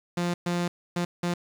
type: tone bursts at uneven times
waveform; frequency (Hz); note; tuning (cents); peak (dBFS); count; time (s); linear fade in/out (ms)
sawtooth; 174.61; F3; 0; -21; 4; 0.17-0.34 / 0.46-0.68 / 0.96-1.05 / 1.23-1.34; 5
effects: low-pass 8000 Hz 12 dB/octave + 8-bit